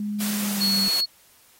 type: tone with pitch glide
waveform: sine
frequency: 207.7 to 196.27 Hz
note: G#3 to G3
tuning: 0 to +2 cents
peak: -25 dBFS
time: 0-0.88 s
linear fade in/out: 2 ms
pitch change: -98 cents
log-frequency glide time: 0.35-0.72 s
type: high-pass noise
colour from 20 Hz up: white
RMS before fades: -30 dBFS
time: 0.2-1.01 s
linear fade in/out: 5 ms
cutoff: 220 Hz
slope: 12 dB/octave
type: tone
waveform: sine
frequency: 4347 Hz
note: C#8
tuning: 35 cents flat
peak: -20 dBFS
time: 0.6-1.06 s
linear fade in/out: 20 ms
effects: white hiss -56 dBFS RMS until 1.59 s + AAC 48 kbps